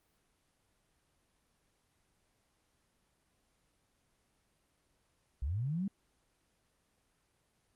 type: linear sweep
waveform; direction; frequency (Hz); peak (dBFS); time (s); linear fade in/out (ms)
sine; up; 56.9 to 205; -32; 5.42-5.88; 5
effects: pink hiss -75 dBFS RMS until 7.75 s + Opus 24 kbps